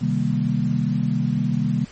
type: chord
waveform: sine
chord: C minor seventh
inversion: none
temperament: equal with one note detuned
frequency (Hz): 130.81 / 155.03 / 196 / 233.1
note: C3 / Eb3 / G3 / Bb3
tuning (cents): 0 / -6 / 0 / 0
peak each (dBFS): -24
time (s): 0.01-1.85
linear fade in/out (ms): 10
effects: pink hiss -45 dBFS RMS until 1.91 s + MP3 32 kbps